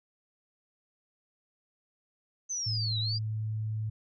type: linear two-way sweep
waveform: sine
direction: down then up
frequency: 6250 to 3793 to 4895 Hz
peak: -31 dBFS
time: 2.49-3.19 s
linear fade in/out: 20 ms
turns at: 2.99 s
type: tone with pitch glide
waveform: sine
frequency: 110 to 108.74 Hz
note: A2 to A2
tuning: 0 to -20 cents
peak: -30 dBFS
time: 2.66-3.9 s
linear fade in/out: 10 ms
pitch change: -20 cents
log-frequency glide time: 2.88-3.08 s
effects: none